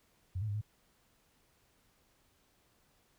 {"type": "tone with pitch steps", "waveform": "sine", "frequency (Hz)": [92.3, 108.4, 102, 106.5], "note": ["F#2", "A2", "G#2", "G#2"], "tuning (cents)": [-4, -25, -31, 44], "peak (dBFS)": -33, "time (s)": [0.35, 0.614], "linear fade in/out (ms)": 10, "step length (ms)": 66, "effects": ["pink hiss -71 dBFS RMS until 3.18 s"]}